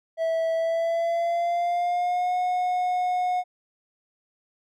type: tone with pitch glide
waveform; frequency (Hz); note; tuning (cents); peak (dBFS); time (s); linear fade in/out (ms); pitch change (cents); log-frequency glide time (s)
triangle; 654 to 725.7; E5 to F#5; -14 to -34; -20; 0.17-3.44; 50; +180; 0.54-2.36
effects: none